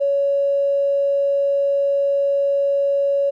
triangle tone with tanh clipping, 560 Hz, C#5, 18 cents sharp, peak -15 dBFS, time 0-3.31 s, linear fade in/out 20 ms, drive 3 dB, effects none

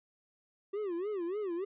triangle tone with vibrato, 379.4 Hz, F#4, 43 cents sharp, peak -31 dBFS, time 0.73-1.65 s, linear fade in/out 10 ms, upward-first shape sine, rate 3.4 Hz, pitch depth 210 cents each way, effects resampled to 8000 Hz

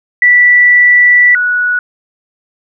sine tone pair in turn, 1963 / 1467.7 Hz, B6 / F#6, -11 / -14 cents, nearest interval perfect fourth, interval 503 cents, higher first, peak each -3 / -9 dBFS, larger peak first, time 0.22-1.35 / 1.35-1.79 s, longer first, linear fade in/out 2 ms, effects none

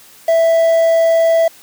triangle tone with quantisation, 659.3 Hz, E5, in tune, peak -7 dBFS, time 0.28-1.48 s, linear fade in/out 5 ms, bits 5, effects white hiss -43 dBFS RMS until 1.62 s + high-pass 80 Hz 12 dB/octave

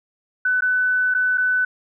sine tone with dropouts, 1500 Hz, F#6, 23 cents sharp, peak -16 dBFS, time 0.45-1.65 s, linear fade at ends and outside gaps 5 ms, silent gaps 0.608-0.621 / 1.141-1.147 / 1.375-1.379 s, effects none

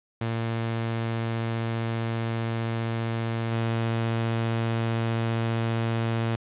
sawtooth tone with level steps, 114.4 Hz, A#2, 32 cents flat, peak -22 / -20 dBFS, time 0.21-6.36 s, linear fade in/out 5 ms, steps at 3.51 s, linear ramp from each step 20 ms, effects resampled to 8000 Hz + 8-bit

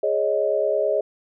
sine chord, Ab suspended fourth, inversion none, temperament just, 415.3 / 553.7 / 623 Hz, Ab4 / Db5 / Eb5, 0 / -2 / +2 cents, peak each -24 / -23 / -22 dBFS, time 0.03-1.01 s, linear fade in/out 5 ms, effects none

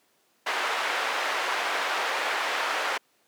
white band-pass noise, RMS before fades -28 dBFS, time 0.46-2.98 s, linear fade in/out 10 ms, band 550 to 1900 Hz, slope 12 dB/octave, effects pink hiss -66 dBFS RMS until 3.27 s + high-pass 300 Hz 12 dB/octave

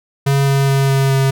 square tone with pitch steps, 138.59 / 137.71 / 136.84 / 135.97 / 135.11 Hz, C#3 / C#3 / C#3 / C#3 / C#3, 0 / -11 / -22 / -33 / -44 cents, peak -12 dBFS, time 0.26-1.31 s, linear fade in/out 10 ms, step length 210 ms, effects none

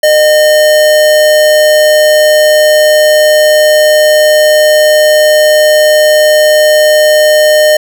square tone with amplitude modulation, 610 Hz, D#5, 34 cents flat, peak -3 dBFS, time 0.03-7.77 s, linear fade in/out 5 ms, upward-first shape sine, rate 143 Hz, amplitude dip 25%, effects none

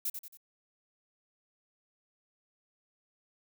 violet noise with echo, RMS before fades -33 dBFS, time 0.05-0.1 s, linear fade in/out 5 ms, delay 91 ms, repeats 3, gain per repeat -7 dB, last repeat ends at 0.373 s, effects none

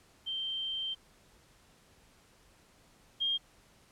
sine tone pair in turn, 3136 / 3219 Hz, G7 / G7, 0 / +45 cents, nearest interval unison, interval 45 cents, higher second, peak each -33 / -28 dBFS, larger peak second, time 0.26-0.95 / 3.2-3.38 s, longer first, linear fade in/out 20 ms, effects pink hiss -63 dBFS RMS until 3.91 s + low-pass 11000 Hz 12 dB/octave

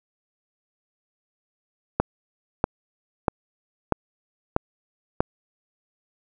click train, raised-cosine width 1 ms, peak -4 dBFS, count 6, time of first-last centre 2-5.205 s, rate 1.56 Hz, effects none

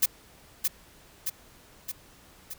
blue noise with echo, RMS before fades -21 dBFS, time 0.02-0.06 s, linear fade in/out 10 ms, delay 620 ms, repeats 4, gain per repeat -4 dB, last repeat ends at 2.54 s, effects pink hiss -55 dBFS RMS until 2.58 s

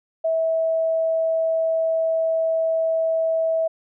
sine tone, 650 Hz, E5, 24 cents flat, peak -18 dBFS, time 0.24-3.68 s, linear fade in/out 10 ms, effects none

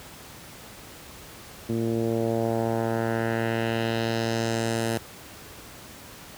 10% pulse tone with low-pass filter sweep, 114.3 Hz, A#2, 34 cents flat, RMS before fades -26 dBFS, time 1.69-4.98 s, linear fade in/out 5 ms, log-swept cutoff 300 to 12000 Hz, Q 1.5, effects pink hiss -44 dBFS RMS until 6.37 s + high-pass 60 Hz 12 dB/octave

